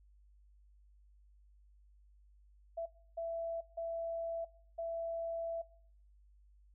sine tone bursts at uneven times, 666 Hz, E5, 18 cents sharp, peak -36 dBFS, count 4, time 2.77-2.86 / 3.17-3.61 / 3.77-4.45 / 4.78-5.62 s, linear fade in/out 10 ms, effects noise-tail reverb RT60 0.6 s tail -21 dB re dry + added 50 Hz sine -61 dBFS peak until 6.74 s

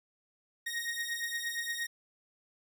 sawtooth beating tone pair, 1864.7 / 1873.3 Hz, A#6 / A#6, 0 / +8 cents, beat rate 8.6 Hz, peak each -33 / -34 dBFS, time 0.66-1.87 s, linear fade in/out 10 ms, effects none

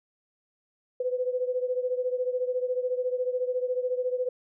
sine beating tone pair, 499.3 / 513.3 Hz, B4 / C5, +19 / -33 cents, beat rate 14 Hz, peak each -27 / -31 dBFS, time 1-4.29 s, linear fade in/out 5 ms, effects none

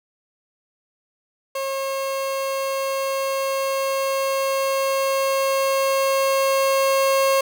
30% pulse tone with level ramp, 541 Hz, C#5, 42 cents flat, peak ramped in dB -21 to -13 dBFS, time 1.55-7.41 s, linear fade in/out 5 ms, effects none

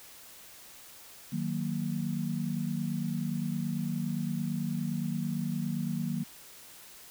sine chord, D# minor, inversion none, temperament equal, 155.56 / 185 / 233.1 Hz, D#3 / F#3 / A#3, 0 / 0 / 0 cents, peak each -34 dBFS, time 1.32-6.24 s, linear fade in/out 10 ms, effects white hiss -51 dBFS RMS until 7.1 s

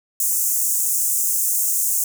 pink high-pass noise, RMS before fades -20 dBFS, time 0.2-2.04 s, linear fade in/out 2 ms, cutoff 6600 Hz, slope 48 dB/octave, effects none

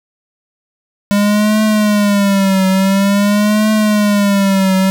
square tone with vibrato, 202.1 Hz, G#3, 47 cents flat, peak -10 dBFS, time 1.11-4.9 s, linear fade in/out 0 ms, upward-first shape triangle, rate 0.48 Hz, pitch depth 120 cents each way, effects none

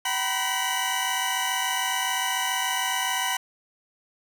20% pulse tone cluster, 763 / 956 / 1003 / 2974 Hz, G5 / A#5 / B5 / F#7, -47 / +43 / +26 / +8 cents, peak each -25 dBFS, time 0.05-3.37 s, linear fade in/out 5 ms, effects none

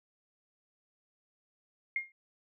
sine tone with exponential decay, 2129 Hz, C7, 30 cents sharp, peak -26 dBFS, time 1.96-2.12 s, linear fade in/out 2 ms, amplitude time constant 34 ms, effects none

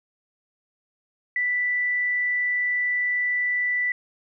sine tone, 1975.5 Hz, B6, in tune, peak -21 dBFS, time 1.36-3.92 s, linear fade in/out 2 ms, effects none

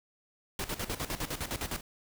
pink noise with tremolo, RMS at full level -34 dBFS, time 0.59-1.81 s, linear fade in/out 2 ms, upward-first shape square, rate 9.8 Hz, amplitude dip 75%, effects none

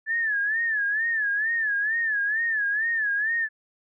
sine tone with vibrato, 1737 Hz, A6, 23 cents flat, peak -22 dBFS, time 0.06-3.49 s, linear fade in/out 50 ms, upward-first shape sine, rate 2.2 Hz, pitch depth 120 cents each way, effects none

